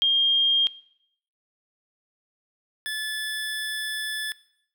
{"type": "tone pair in turn", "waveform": ["sine", "25% pulse"], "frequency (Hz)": [3217, 1731.4], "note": ["G7", "A6"], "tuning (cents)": [44, -28], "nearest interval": "major seventh", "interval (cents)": 1072, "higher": "first", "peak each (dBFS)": [-17, -24], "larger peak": "first", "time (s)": [[0.02, 0.67], [2.86, 4.32]], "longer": "second", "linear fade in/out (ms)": 0, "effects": ["noise-tail reverb RT60 0.7 s tail -20 dB re dry"]}